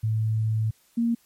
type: tone pair in turn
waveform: sine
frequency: 110 / 233.1 Hz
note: A2 / A#3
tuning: 0 / 0 cents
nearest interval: octave + minor second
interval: 1300 cents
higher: second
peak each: -21 / -20 dBFS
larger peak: second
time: 0.03-0.71 / 0.97-1.15 s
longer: first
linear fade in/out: 10 ms
effects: white hiss -62 dBFS RMS until 1.25 s + MP3 64 kbps